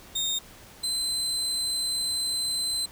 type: tone pair in turn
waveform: 30% pulse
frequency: 3679 / 4066 Hz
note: A#7 / B7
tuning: -24 / +50 cents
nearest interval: major second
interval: 174 cents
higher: second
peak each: -23 dBFS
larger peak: neither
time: 0.15-0.39 / 0.83-2.86 s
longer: second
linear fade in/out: 10 ms
effects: pink hiss -49 dBFS RMS until 2.91 s